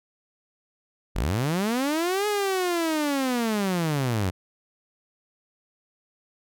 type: linear two-way sweep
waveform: sawtooth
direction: up then down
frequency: 36.71 to 422.7 to 86.3 Hz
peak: -19 dBFS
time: 1.15-4.31 s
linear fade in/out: 20 ms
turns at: 2.27 s
effects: none